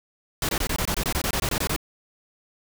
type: noise bursts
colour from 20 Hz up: pink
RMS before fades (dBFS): -25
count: 15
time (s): 0.42-1.763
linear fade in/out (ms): 2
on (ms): 69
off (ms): 22
effects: none